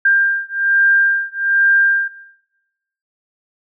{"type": "beating tone pair", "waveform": "sine", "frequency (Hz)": [1593, 1594.2], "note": ["G6", "G6"], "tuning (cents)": [27, 29], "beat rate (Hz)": 1.2, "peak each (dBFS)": -15, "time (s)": [0.05, 2.08], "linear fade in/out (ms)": 5, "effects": ["noise-tail reverb RT60 1.0 s tail -18 dB re dry"]}